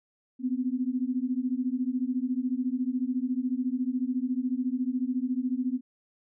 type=beating tone pair; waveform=sine; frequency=246.9 / 260.9 Hz; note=B3 / C4; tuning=0 / -5 cents; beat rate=14 Hz; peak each=-29 dBFS; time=0.39-5.81 s; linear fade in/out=50 ms; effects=none